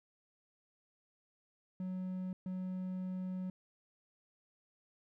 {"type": "tone bursts at uneven times", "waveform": "triangle", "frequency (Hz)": 185, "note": "F#3", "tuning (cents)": 0, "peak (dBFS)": -35, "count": 2, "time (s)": [[1.8, 2.33], [2.46, 3.5]], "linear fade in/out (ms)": 2, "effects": []}